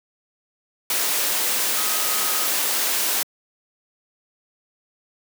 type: tone in noise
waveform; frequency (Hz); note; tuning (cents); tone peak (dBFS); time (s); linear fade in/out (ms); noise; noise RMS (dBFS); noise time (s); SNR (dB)
sine; 1259; D#6; +20; -33; 1.77-2.47; 2; white; -22; 0.9-3.23; -14
effects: high-pass 300 Hz 12 dB/octave